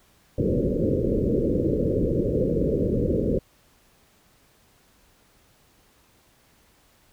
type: low-pass noise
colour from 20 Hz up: white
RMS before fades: -23 dBFS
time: 0.38-3.39 s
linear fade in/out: 5 ms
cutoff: 540 Hz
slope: 96 dB/octave
effects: pink hiss -60 dBFS RMS until 7.12 s